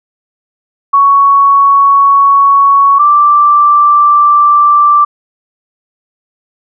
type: tone pair in turn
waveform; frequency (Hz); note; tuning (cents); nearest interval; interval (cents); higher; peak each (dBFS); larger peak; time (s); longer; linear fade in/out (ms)
sine; 1115 / 1173.7; C#6 / D6; +10 / -1; minor second; 89; second; -3; neither; 0.93-2.99 / 2.99-5.05; neither; 10
effects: none